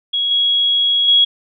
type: tone with level steps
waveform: sine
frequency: 3322 Hz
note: G#7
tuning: in tune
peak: -15 / -12 / -8 dBFS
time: 0.13-1.25 s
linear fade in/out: 10 ms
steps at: 0.31 / 1.08 s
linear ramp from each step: 2 ms
effects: none

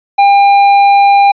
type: tone with tanh clipping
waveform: sine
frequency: 801 Hz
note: G5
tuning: 37 cents sharp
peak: -5 dBFS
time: 0.18-1.32 s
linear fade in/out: 10 ms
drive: 9 dB
effects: resampled to 11025 Hz

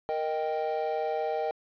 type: chord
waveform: triangle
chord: Eb major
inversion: second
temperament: equal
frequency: 466.2 / 622.3 / 784 Hz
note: Bb4 / Eb5 / G5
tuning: 0 / 0 / 0 cents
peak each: -30 dBFS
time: 0.09-1.51 s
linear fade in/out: 0 ms
effects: resampled to 11025 Hz + 9-bit

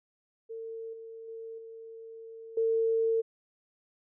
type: tone with level steps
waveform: sine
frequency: 451.7 Hz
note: A4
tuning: 45 cents sharp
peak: -37 / -42 / -39 / -43 / -24 dBFS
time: 0.49-3.22 s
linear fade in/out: 20 ms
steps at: 0.93 / 1.28 / 1.58 / 2.57 s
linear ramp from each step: 5 ms
effects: none

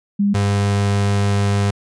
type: tone pair in turn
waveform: sine / 35% pulse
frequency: 201.9 / 100.75 Hz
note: G#3 / G2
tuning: -49 / +48 cents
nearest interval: octave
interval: 1203 cents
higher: first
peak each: -13 dBFS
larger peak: neither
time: 0.19-0.34 / 0.34-1.71 s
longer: second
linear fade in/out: 10 ms
effects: resampled to 22050 Hz

